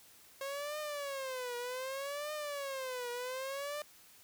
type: tone with vibrato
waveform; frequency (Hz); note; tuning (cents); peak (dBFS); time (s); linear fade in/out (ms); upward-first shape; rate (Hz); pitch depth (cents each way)
sawtooth; 541; C#5; -42; -34; 0.41-3.82; 2; triangle; 0.65; 210
effects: white hiss -60 dBFS RMS until 4.23 s